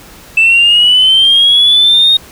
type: linear sweep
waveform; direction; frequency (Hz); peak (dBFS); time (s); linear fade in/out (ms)
sine; up; 2637 to 3729; -3; 0.37-2.17; 5
effects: tanh soft clip ceiling 0 dBFS + pink hiss -36 dBFS RMS until 2.31 s